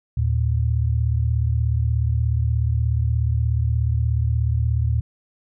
sine tone pair together, 77.78 / 114.51 Hz, D#2 / A#2, 0 / -30 cents, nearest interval perfect fifth, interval 670 cents, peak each -20 dBFS, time 0.17-5.01 s, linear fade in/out 5 ms, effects none

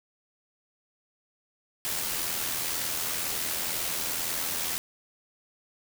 white noise with amplitude modulation, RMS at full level -29 dBFS, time 1.85-4.78 s, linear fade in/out 0 ms, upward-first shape sine, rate 82 Hz, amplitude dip 40%, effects none

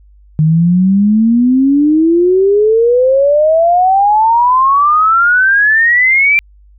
sine exponential sweep, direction up, 152.2 to 2370 Hz, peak -6 dBFS, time 0.39-6.39 s, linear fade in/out 0 ms, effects added 50 Hz sine -40 dBFS peak until 6.78 s

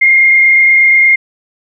sine tone with frequency modulation, 2124 Hz, C7, 25 cents sharp, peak -4 dBFS, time 0.01-1.16 s, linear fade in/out 10 ms, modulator 28.4 Hz, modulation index 0.98, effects none

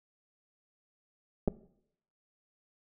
clicks, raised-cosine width 2 ms, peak -15 dBFS, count 2, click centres 1.477 / 1.482 s, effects noise-tail reverb RT60 0.7 s tail -19 dB re dry

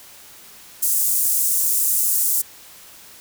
pink high-pass noise, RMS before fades -19 dBFS, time 0.82-2.42 s, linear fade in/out 10 ms, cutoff 8100 Hz, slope 24 dB/octave, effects white hiss -44 dBFS RMS until 3.2 s

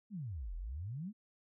sine exponential two-way sweep, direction down then up, 228 to 38.89 to 228 Hz, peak -39 dBFS, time 0.1-1.13 s, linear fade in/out 50 ms, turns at 0.55 s, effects none

